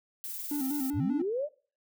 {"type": "noise with tremolo", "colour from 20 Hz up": "violet", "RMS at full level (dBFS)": -37, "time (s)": [0.24, 0.9], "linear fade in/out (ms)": 0, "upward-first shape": "sine", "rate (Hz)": 20, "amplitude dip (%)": 30}
{"type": "tone with vibrato", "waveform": "triangle", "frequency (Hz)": 277.2, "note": "C#4", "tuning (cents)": 0, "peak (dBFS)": -27, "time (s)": [0.51, 1.22], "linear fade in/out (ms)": 5, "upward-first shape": "square", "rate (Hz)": 5.1, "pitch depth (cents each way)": 86}
{"type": "linear sweep", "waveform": "sine", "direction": "up", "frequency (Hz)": [60.2, 622.3], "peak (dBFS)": -28, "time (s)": [0.93, 1.49], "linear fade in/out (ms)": 50}
{"effects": ["noise-tail reverb RT60 0.4 s tail -21 dB re dry"]}